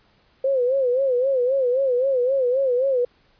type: tone with vibrato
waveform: sine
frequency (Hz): 517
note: C5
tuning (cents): -21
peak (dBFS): -17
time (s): 0.44-3.05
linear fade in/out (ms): 5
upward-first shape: sine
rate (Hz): 3.8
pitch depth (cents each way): 110
effects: pink hiss -60 dBFS RMS until 3.39 s + resampled to 11025 Hz